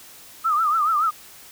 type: tone with vibrato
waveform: sine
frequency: 1259 Hz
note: D#6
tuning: 20 cents sharp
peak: -17 dBFS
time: 0.44-1.11 s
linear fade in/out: 20 ms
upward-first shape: triangle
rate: 7 Hz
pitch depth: 140 cents each way
effects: white hiss -45 dBFS RMS until 1.51 s